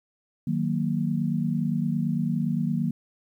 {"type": "chord", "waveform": "sine", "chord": "D# minor", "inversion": "none", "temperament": "equal", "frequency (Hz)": [155.56, 185, 233.1], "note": ["D#3", "F#3", "A#3"], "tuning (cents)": [0, 0, 0], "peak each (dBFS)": [-27, -28, -27], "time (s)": [0.47, 2.91], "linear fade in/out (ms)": 5, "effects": ["10-bit"]}